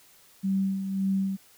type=tone with tremolo; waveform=sine; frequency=193.3 Hz; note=G3; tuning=24 cents flat; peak=-22 dBFS; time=0.43-1.37 s; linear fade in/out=20 ms; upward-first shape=sine; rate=1.8 Hz; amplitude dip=55%; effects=white hiss -57 dBFS RMS until 1.57 s